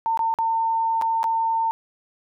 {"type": "tone with dropouts", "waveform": "sine", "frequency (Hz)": 905, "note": "A5", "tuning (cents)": 48, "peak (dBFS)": -19, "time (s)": [0.06, 1.71], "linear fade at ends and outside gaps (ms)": 0, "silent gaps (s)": [[0.174, 0.192], [0.34, 0.387], [1.014, 1.021], [1.231, 1.241]], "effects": []}